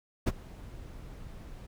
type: noise with ADSR envelope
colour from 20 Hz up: brown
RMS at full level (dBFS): -22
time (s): 0.26-1.67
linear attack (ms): 17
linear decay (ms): 33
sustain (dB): -23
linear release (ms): 14
effects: none